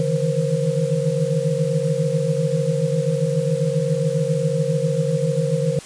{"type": "tone cluster", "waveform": "sine", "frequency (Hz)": [142.9, 155.9, 163.3, 476.1, 525], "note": ["D3", "D#3", "E3", "A#4", "C5"], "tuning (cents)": [-47, 4, -16, 37, 6], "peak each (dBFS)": -24, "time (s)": [0, 5.79], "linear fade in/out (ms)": 2, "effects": ["white hiss -39 dBFS RMS until 5.85 s", "resampled to 22050 Hz"]}